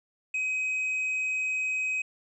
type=tone; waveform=triangle; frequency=2527 Hz; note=D#7; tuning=26 cents sharp; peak=-25 dBFS; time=0.34-2.02 s; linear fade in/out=5 ms; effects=resampled to 22050 Hz